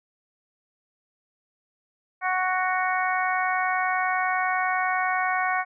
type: harmonic tone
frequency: 370 Hz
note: F#4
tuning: in tune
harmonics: 2 / 3 / 4 / 5 / 6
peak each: -26 / -28 / -29 / -30 / -31 dBFS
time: 2.21-5.65 s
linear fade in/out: 50 ms
effects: none